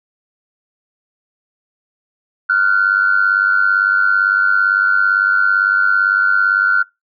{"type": "tone pair together", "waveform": "sine", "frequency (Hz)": [1397, 1494.8], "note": ["F6", "F#6"], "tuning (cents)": [0, 17], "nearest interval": "minor second", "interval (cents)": 117, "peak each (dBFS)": -13, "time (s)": [2.49, 6.83], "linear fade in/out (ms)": 10, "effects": ["noise-tail reverb RT60 0.2 s tail -23 dB re dry", "tanh soft clip ceiling -3 dBFS"]}